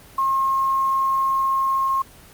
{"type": "tone with quantisation", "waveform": "sine", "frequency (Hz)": 1074, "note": "C6", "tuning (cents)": 45, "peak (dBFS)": -17, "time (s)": [0.18, 2.02], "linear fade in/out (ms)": 5, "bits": 7, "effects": ["pink hiss -46 dBFS RMS until 2.33 s", "Opus 24 kbps"]}